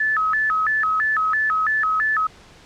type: tone with vibrato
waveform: sine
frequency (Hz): 1491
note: F#6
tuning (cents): +13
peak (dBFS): -17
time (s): 0-2.27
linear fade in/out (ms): 5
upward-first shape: square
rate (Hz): 3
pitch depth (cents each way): 270
effects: pink hiss -47 dBFS RMS until 2.65 s + low-pass 6000 Hz 12 dB/octave